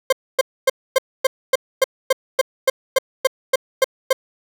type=tone bursts; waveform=40% pulse; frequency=527 Hz; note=C5; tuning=12 cents sharp; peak=-10 dBFS; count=15; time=0.1-4.13 s; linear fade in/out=5 ms; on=26 ms; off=260 ms; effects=none